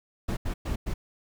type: noise bursts at uneven times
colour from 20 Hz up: brown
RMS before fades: -29 dBFS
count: 4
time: 0.28-0.37 / 0.45-0.54 / 0.65-0.76 / 0.86-0.94 s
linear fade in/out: 10 ms
effects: none